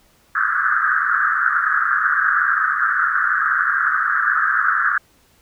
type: band-pass noise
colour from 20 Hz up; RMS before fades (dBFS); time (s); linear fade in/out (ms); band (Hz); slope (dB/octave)
white; -18; 0.35-4.98; 5; 1200 to 1700; 96
effects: pink hiss -56 dBFS RMS until 5.41 s